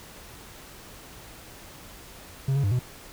triangle tone with pitch steps, 135.2 / 139.8 / 99.2 / 124.2 Hz, C#3 / C#3 / G2 / B2, -43 / +15 / +21 / +10 cents, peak -19 dBFS, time 2.48-2.792 s, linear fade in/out 5 ms, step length 78 ms, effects pink hiss -46 dBFS RMS until 3.12 s

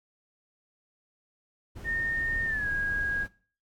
brown noise, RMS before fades -39 dBFS, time 1.75-3.28 s, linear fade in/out 20 ms
sine tone with pitch glide, 1831 to 1640.7 Hz, A#6 to G#6, -32 to -22 cents, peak -27 dBFS, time 1.84-3.27 s, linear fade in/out 50 ms, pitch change -190 cents, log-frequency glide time 2.45-2.68 s
effects noise-tail reverb RT60 0.4 s tail -18 dB re dry + AAC 64 kbps

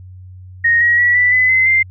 sine tone with pitch steps, 1864.7 / 1900.6 / 1937.2 / 1974.4 / 2012 / 2051 / 2091 Hz, A#6 / A#6 / B6 / B6 / B6 / C7 / C7, 0 / +33 / -34 / -1 / +32 / -35 / -2 cents, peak -9 dBFS, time 0.64-1.83 s, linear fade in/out 10 ms, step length 170 ms, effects added 92 Hz sine -33 dBFS peak until 1.9 s

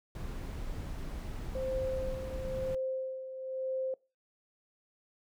brown noise, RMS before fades -39 dBFS, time 0.15-2.75 s, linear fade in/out 2 ms
sine tone with tremolo, 523.3 Hz, C5, in tune, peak -31 dBFS, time 1.55-3.94 s, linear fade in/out 2 ms, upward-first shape sine, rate 1 Hz, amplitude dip 65%
effects noise-tail reverb RT60 0.3 s tail -23 dB re dry

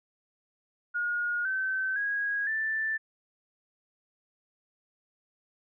sine tone with pitch steps, 1435 / 1538 / 1648.4 / 1766.7 Hz, F6 / G6 / G#6 / A6, +47 / -33 / -13 / +7 cents, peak -27 dBFS, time 0.94-2.98 s, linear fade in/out 20 ms, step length 510 ms, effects none

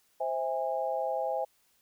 sine chord, C augmented, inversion none, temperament just, 523.3 / 654.1 / 817.6 Hz, C5 / E5 / G#5, 0 / -14 / -27 cents, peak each -33 dBFS, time 0.2-1.45 s, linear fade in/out 10 ms, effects white hiss -69 dBFS RMS until 1.81 s

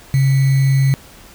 sine tone with sample-and-hold, 135.3 Hz, C#3, 42 cents flat, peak -10 dBFS, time 0.14-0.94 s, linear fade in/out 0 ms, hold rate 2100 Hz, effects pink hiss -42 dBFS RMS until 1.34 s

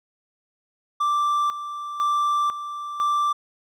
triangle tone with tremolo, 1174.7 Hz, D6, in tune, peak -17 dBFS, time 1-3.33 s, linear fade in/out 10 ms, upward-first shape square, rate 1 Hz, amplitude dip 70%, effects none

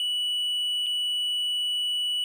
triangle tone with dropouts, 2951 Hz, F#7, 5 cents flat, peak -23 dBFS, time 0-2.24 s, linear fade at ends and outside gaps 1 ms, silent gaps 0.862-0.866 s, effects none

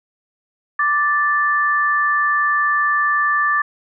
sine tone pair together, 1174.7 / 1760 Hz, D6 / A6, 0 / 0 cents, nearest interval perfect fifth, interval 700 cents, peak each -17 dBFS, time 0.79-3.62 s, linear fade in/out 5 ms, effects none

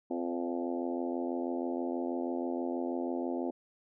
harmonic tone with a mistuned harmonic, 86.2 Hz, F2, 22 cents flat, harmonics 3 / 4 / 5 / 6 / 7 / 8 / 9 / 10, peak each -35 / -36 / -44 / -42 / -44 / -43 / -47 / -49 dBFS, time 0.1-3.51 s, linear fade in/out 10 ms, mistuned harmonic 7, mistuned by -19 cents, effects none

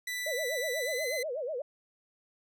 sawtooth tone with pitch glide, 1981 to 2034 Hz, B6 to C7, +5 to -50 cents, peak -30 dBFS, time 0.07-1.23 s, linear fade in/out 5 ms, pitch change +45 cents, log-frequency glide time 0.77-1.09 s
sine tone with vibrato, 554.4 Hz, C#5, in tune, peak -32 dBFS, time 0.26-1.62 s, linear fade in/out 5 ms, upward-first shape sine, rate 8.2 Hz, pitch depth 260 cents each way
effects none

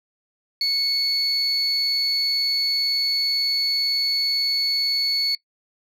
sine tone pair together, 2206 / 4431 Hz, C#7 / C#8, -9 / -2 cents, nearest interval octave, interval 1207 cents, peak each -28 / -17 dBFS, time 0.61-5.35 s, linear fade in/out 2 ms, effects noise-tail reverb RT60 0.1 s tail -22 dB re dry + tanh soft clip ceiling -17 dBFS

